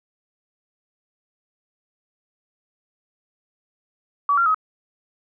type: tone with pitch steps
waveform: sine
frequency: 1143 / 1378 / 1269 Hz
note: D6 / F6 / D#6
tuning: -47 / -24 / +34 cents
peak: -15 dBFS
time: 4.29-4.545 s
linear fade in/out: 2 ms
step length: 85 ms
effects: none